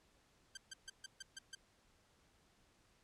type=tone bursts; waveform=10% pulse; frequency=1568 Hz; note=G6; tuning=in tune; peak=-37 dBFS; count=7; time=0.55-1.551 s; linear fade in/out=5 ms; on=23 ms; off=140 ms; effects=pink hiss -72 dBFS RMS until 3.03 s + low-pass 9000 Hz 12 dB/octave